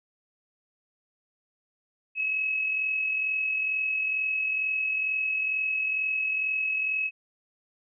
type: tone with amplitude modulation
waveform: sine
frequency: 2571 Hz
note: E7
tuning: 44 cents flat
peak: -23 dBFS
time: 2.15-7.11 s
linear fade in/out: 50 ms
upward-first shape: sine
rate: 42.2 Hz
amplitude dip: 40%
effects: none